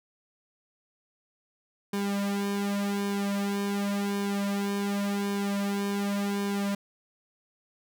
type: tone with flanger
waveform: sawtooth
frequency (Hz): 200.8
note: G3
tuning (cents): +42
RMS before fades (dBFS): -29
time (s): 1.93-6.75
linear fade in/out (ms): 5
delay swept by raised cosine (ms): 1.5 to 3.5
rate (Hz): 0.89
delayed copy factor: -0.9
effects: none